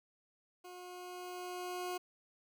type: tone with level ramp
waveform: 20% pulse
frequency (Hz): 360.3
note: F#4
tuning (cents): -46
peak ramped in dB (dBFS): -44 to -32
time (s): 0.64-1.98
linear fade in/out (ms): 10
effects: none